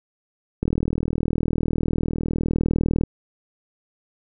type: click train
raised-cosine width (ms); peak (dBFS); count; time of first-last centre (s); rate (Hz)
3; -9; 97; 0.63-3.036; 39.9
effects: none